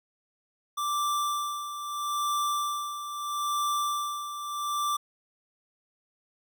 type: tone with tremolo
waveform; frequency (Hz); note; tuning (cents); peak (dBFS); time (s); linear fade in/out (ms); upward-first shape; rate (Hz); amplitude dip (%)
square; 1174.7; D6; 0; -26; 0.77-4.97; 10; sine; 0.77; 65
effects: none